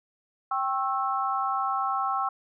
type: chord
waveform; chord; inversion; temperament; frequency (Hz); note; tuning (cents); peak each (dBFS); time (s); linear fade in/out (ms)
sine; C# diminished; second; equal with one note detuned; 784 / 1087.8 / 1318.5; G5 / C#6 / E6; 0 / -33 / 0; -29; 0.51-2.29; 5
effects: none